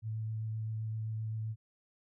sine tone with vibrato, 110 Hz, A2, in tune, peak -34 dBFS, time 0.02-1.56 s, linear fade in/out 50 ms, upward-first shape triangle, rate 7.7 Hz, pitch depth 14 cents each way, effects none

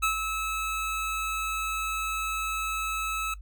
25% pulse tone with ADSR envelope, 1300 Hz, E6, 24 cents flat, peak -18 dBFS, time 0.02-3.34 s, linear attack 17 ms, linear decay 110 ms, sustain -7 dB, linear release 4 ms, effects noise-tail reverb RT60 0.1 s tail -17 dB re dry + added 50 Hz sine -40 dBFS peak until 3.41 s

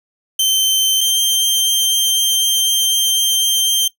sawtooth tone pair in turn, 3103 / 3152 Hz, G7 / G7, -18 / +9 cents, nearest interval unison, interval 27 cents, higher second, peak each -9 / -9 dBFS, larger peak neither, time 0.39-1.01 / 1.01-3.88 s, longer second, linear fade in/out 5 ms, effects noise-tail reverb RT60 0.1 s tail -18 dB re dry

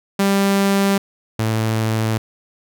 sawtooth tone pair in turn, 197.5 / 110.84 Hz, G3 / A2, +13 / +13 cents, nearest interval minor seventh, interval 1000 cents, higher first, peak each -10 / -13 dBFS, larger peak first, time 0.19-0.98 / 1.39-2.18 s, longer neither, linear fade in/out 5 ms, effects none

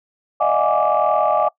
sine tone cluster, 601 / 643 / 720 / 830 / 1167 Hz, D5 / E5 / F#5 / G#5 / D6, +40 / -43 / -47 / -1 / -11 cents, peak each -20 dBFS, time 0.4-1.49 s, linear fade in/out 10 ms, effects noise-tail reverb RT60 0.1 s tail -22 dB re dry + tanh soft clip ceiling -6 dBFS

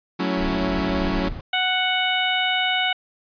sawtooth chord, F# minor seventh, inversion none, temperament equal with one note detuned, 185 / 220 / 279.1 / 329.6 Hz, F#3 / A3 / C#4 / E4, 0 / 0 / +12 / 0 cents, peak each -21 / -26 / -22 / -25 dBFS, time 0.19-1.29 s, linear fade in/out 10 ms
brown noise, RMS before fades -30 dBFS, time 0.37-1.41 s, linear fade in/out 5 ms
harmonic tone, 740 Hz, F#5, in tune, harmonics 1 / 2 / 3 / 4 / 5, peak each -25 / -26 / -25 / -24 / -29 dBFS, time 1.53-2.93 s, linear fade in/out 5 ms
effects resampled to 11025 Hz

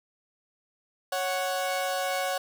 sawtooth tone pair together, 554.4 / 740 Hz, C#5 / F#5, 0 / 0 cents, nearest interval perfect fourth, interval 500 cents, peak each -26 dBFS, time 1.12-2.38 s, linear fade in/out 5 ms, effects 9-bit

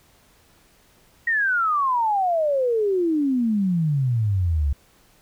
sine exponential sweep, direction down, 1898 to 67.4 Hz, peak -18 dBFS, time 1.27-4.73 s, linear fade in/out 5 ms, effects pink hiss -57 dBFS RMS until 5.21 s

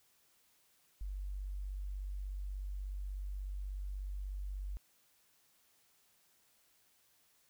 sine tone, 48.25 Hz, G1, 27 cents flat, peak -38 dBFS, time 1.01-4.77 s, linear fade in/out 0 ms, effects white hiss -71 dBFS RMS until 7.49 s

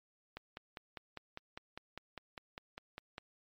click train, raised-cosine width 0.3 ms, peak -27 dBFS, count 15, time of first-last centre 0.37-3.181 s, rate 4.98 Hz, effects MP3 64 kbps

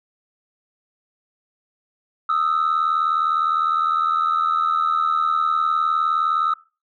sine tone pair together, 1238.8 / 1318.5 Hz, D#6 / E6, -8 / 0 cents, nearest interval minor second, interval 108 cents, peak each -19 / -18 dBFS, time 2.29-6.54 s, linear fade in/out 5 ms, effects noise-tail reverb RT60 0.3 s tail -21 dB re dry + tanh soft clip ceiling -13 dBFS

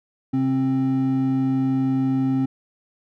triangle tone pair together, 132.35 / 264.7 Hz, C3 / C4, +20 / +20 cents, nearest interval octave, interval 1200 cents, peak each -23 / -17 dBFS, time 0.33-2.46 s, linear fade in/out 10 ms, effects none

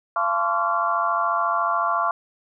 sine tone cluster, 683 / 870 / 1047 / 1141 / 1380 Hz, F5 / A5 / C6 / C#6 / F6, -39 / -20 / +1 / +50 / -21 cents, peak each -26 / -30 / -26 / -23 / -27 dBFS, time 0.16-2.11 s, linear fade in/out 2 ms, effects none

